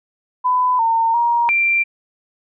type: tone with pitch steps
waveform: sine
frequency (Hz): 1002 / 910 / 944 / 2363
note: B5 / A#5 / A#5 / D7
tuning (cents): +25 / -42 / +22 / +10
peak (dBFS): -13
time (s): 0.44-1.84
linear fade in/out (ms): 20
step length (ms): 350
effects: none